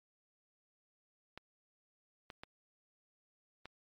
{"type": "clicks", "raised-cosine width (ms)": 0.3, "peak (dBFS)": -30, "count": 4, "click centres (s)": [1.376, 2.302, 2.435, 3.656], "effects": ["MP3 48 kbps"]}